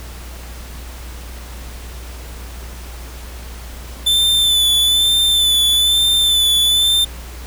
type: tone with vibrato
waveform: 45% pulse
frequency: 3520 Hz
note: A7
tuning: in tune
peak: -11 dBFS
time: 4.06-7.05 s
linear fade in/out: 10 ms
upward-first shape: sine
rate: 1.1 Hz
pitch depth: 32 cents each way
effects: added 60 Hz sine -30 dBFS peak until 7.46 s + pink hiss -37 dBFS RMS until 7.46 s